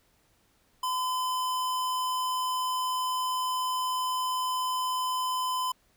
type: tone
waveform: square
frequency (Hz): 1017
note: C6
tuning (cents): -50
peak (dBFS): -28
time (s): 0.83-5.72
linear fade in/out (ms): 5
effects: pink hiss -67 dBFS RMS until 5.96 s